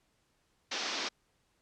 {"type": "band-pass noise", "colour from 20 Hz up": "white", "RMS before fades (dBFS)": -36, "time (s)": [0.71, 1.09], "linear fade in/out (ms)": 10, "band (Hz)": [210, 5900], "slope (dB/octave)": 48, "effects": ["pink hiss -74 dBFS RMS until 1.61 s", "low-pass 10000 Hz 12 dB/octave"]}